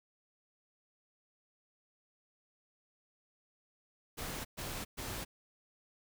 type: noise bursts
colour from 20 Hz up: pink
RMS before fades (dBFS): -41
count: 3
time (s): 4.17-5.25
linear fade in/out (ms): 20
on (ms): 280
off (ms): 120
effects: none